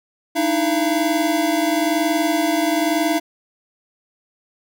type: tone cluster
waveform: square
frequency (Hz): 302.1 / 323.1 / 681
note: D4 / E4 / F5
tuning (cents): +49 / -35 / -44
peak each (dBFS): -22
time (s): 0.35-3.2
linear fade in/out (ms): 20
effects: none